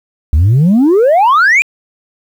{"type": "exponential sweep", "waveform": "sine", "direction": "up", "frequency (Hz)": [69.3, 2492], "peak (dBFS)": -3, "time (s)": [0.33, 1.62], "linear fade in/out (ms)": 0, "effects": ["tanh soft clip ceiling -4 dBFS", "7-bit"]}